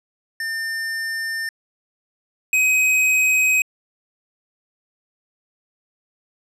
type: tone pair in turn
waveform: square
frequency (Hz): 1800 / 2525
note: A6 / D#7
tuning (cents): +39 / +25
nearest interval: tritone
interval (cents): 586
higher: second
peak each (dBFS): -24 / -15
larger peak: second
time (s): 0.4-1.49 / 2.53-3.62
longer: neither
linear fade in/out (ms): 2
effects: low-pass 12000 Hz 12 dB/octave